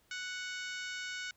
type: harmonic tone with a mistuned harmonic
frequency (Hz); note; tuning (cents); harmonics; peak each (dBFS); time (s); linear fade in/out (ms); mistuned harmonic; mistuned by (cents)
740; F#5; 0; 2 / 3 / 4 / 5 / 6 / 7 / 8 / 9 / 10; -41 / -45 / -47 / -49 / -51 / -52 / -53 / -54 / -55; 0.11-1.31; 2; 7; +45
effects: pink hiss -70 dBFS RMS until 1.36 s